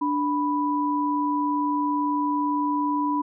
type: tone pair together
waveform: sine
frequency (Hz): 293.7 / 987.9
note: D4 / B5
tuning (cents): 0 / 0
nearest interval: octave + major sixth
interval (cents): 2100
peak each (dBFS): -24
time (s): 0.01-3.22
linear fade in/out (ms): 10
effects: none